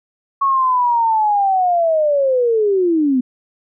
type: linear sweep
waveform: sine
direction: down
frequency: 1109 to 244.9 Hz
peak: -12 dBFS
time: 0.41-3.21 s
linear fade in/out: 10 ms
effects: none